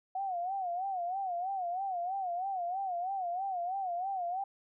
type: tone with vibrato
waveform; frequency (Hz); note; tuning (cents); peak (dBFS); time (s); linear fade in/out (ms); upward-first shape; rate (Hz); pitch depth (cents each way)
sine; 738; F#5; -5; -32; 0.15-4.44; 5; sine; 3.1; 120
effects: none